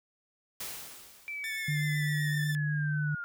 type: noise with exponential decay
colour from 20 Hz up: white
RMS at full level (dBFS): -37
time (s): 0.6-1.85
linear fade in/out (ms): 5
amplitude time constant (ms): 270
type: linear sweep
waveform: sine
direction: down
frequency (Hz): 2341 to 1396.9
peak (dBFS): -35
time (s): 1.28-3.24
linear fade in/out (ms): 0
type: tone with vibrato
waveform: sawtooth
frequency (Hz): 1760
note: A6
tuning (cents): 0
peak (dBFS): -33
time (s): 1.44-2.55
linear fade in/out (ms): 0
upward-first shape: sine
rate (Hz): 7.9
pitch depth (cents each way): 24
type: tone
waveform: sine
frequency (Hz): 149.4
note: D3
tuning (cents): +30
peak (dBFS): -28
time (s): 1.68-3.15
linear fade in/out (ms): 5
effects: none